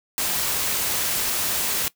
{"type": "noise", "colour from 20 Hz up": "white", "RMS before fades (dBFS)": -24, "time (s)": [0.18, 1.88], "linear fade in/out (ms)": 0, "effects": ["noise-tail reverb RT60 0.1 s tail -19 dB re dry"]}